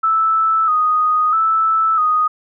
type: tone with vibrato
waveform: sine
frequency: 1279 Hz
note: D#6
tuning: 47 cents sharp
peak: -12 dBFS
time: 0.03-2.28 s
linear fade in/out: 10 ms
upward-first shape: square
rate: 0.77 Hz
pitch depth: 48 cents each way
effects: none